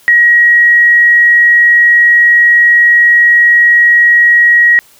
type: tone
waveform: sine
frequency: 1900 Hz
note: A#6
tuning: 33 cents sharp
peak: -3 dBFS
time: 0.08-4.79 s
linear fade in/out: 0 ms
effects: white hiss -44 dBFS RMS until 4.99 s